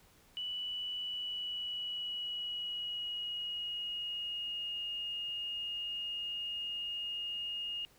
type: tone with pitch glide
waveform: sine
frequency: 2960 to 2849 Hz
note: F#7 to F7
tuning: 0 to +34 cents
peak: -36 dBFS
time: 0.37-7.85 s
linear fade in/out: 0 ms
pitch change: -66 cents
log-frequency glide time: 0.98-4.84 s
effects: pink hiss -64 dBFS RMS until 7.98 s